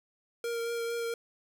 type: tone with vibrato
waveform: square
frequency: 466.2 Hz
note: A#4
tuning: in tune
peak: -32 dBFS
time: 0.44-1.14 s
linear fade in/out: 2 ms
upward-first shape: triangle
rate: 4.4 Hz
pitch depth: 16 cents each way
effects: none